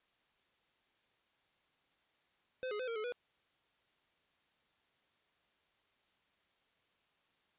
square tone with pitch steps, 513 / 418.4 / 510 / 461 / 429.5 / 487.8 Hz, C5 / G#4 / C5 / A#4 / A4 / B4, -34 / +13 / -44 / -19 / -42 / -21 cents, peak -38 dBFS, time 2.63-3.122 s, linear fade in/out 0 ms, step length 82 ms, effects white hiss -75 dBFS RMS until 7.58 s + resampled to 8000 Hz

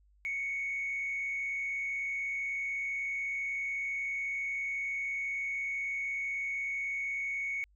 sine tone with frequency modulation, 2217 Hz, C#7, in tune, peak -31 dBFS, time 0.25-7.64 s, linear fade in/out 0 ms, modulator 96.1 Hz, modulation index 0.42, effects tanh soft clip ceiling -28 dBFS + added 50 Hz sine -62 dBFS peak until 7.75 s

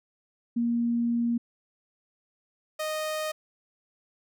sine / sawtooth tone pair in turn, 235.6 / 619.8 Hz, A#3 / D#5, +19 / -7 cents, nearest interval octave + perfect fourth, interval 1674 cents, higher second, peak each -23 / -25 dBFS, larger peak first, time 0.56-1.38 / 2.79-3.32 s, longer first, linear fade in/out 10 ms, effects none

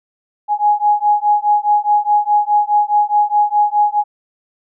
sine beating tone pair, 830.6 / 835.4 Hz, G#5 / G#5, 0 / +10 cents, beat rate 4.8 Hz, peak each -14 dBFS, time 0.48-4.04 s, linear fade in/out 50 ms, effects none

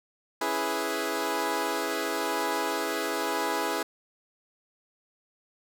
15% pulse chord, C# minor seventh, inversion none, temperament equal, 277.2 / 329.6 / 415.3 / 493.9 Hz, C#4 / E4 / G#4 / B4, 0 / 0 / 0 / 0 cents, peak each -30 / -26 / -25 / -27 dBFS, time 0.41-3.83 s, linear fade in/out 5 ms, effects none

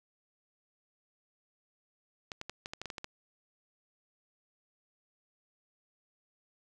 clicks, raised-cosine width 0.2 ms, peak -22 dBFS, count 10, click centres 2.318 / 2.414 / 2.496 / 2.659 / 2.735 / 2.816 / 2.857 / 2.902 / 2.982 / 3.044 s, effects none

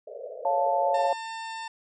pink band-pass noise, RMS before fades -39 dBFS, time 0.07-1.07 s, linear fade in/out 5 ms, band 440 to 650 Hz, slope 96 dB/octave
sine chord, Db augmented, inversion none, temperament equal, 554.4 / 698.5 / 880 Hz, Db5 / F5 / A5, 0 / 0 / 0 cents, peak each -26 dBFS, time 0.45-1.13 s, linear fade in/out 2 ms
harmonic tone, 899 Hz, A5, 37 cents sharp, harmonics 1 / 2 / 3 / 4 / 5 / 6 / 8 / 9, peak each -35 / -41 / -45 / -47 / -49 / -51 / -53 / -54 dBFS, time 0.94-1.68 s, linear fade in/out 5 ms
effects none

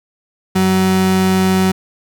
35% pulse tone pair together, 94 / 188 Hz, F#2 / F#3, +28 / +28 cents, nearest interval octave, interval 1200 cents, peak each -22 / -10 dBFS, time 0.55-1.72 s, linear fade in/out 10 ms, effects none

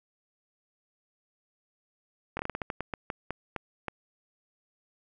slowing click train, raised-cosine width 0.5 ms, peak -17 dBFS, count 14, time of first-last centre 2.37-3.883 s, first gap 22 ms, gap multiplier 1.25, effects none

